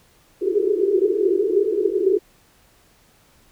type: band-pass noise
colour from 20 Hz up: pink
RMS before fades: -19 dBFS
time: 0.41-2.19 s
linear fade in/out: 20 ms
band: 360 to 420 Hz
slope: 96 dB/octave
effects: pink hiss -56 dBFS RMS until 3.51 s